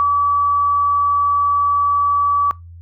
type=tone; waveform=sine; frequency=1147 Hz; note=D6; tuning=41 cents flat; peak=-12 dBFS; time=0-2.51 s; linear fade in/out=0 ms; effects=noise-tail reverb RT60 0.2 s tail -23 dB re dry + added 85 Hz sine -35 dBFS peak until 2.81 s